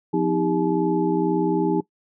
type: tone cluster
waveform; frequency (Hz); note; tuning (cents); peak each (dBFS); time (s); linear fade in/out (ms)
sine; 175.4 / 255.1 / 317.5 / 399 / 858; F3 / C4 / D#4 / G4 / A5; +8 / -44 / +35 / +31 / -44; -25 / -28 / -22 / -24 / -29; 0.13-1.81; 10
effects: noise-tail reverb RT60 0.1 s tail -19 dB re dry